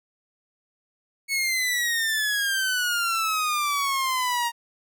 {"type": "exponential sweep", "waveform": "sawtooth", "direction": "down", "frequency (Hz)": [2217, 932.3], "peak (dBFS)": -19, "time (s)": [1.28, 4.52], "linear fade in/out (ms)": 50, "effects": []}